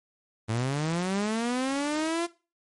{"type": "linear sweep", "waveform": "sawtooth", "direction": "up", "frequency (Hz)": [106.9, 346.5], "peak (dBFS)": -22, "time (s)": [0.48, 2.27], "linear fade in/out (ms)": 20, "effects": ["noise-tail reverb RT60 0.3 s tail -18 dB re dry", "MP3 48 kbps"]}